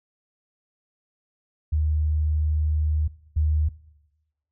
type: tone pair in turn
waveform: sine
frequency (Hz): 76.6 / 76.6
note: D#2 / D#2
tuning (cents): -27 / -27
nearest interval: unison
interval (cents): 0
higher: neither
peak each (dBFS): -19 / -18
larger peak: second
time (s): 1.72-3.08 / 3.36-3.69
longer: first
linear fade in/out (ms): 10
effects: noise-tail reverb RT60 1.0 s tail -20 dB re dry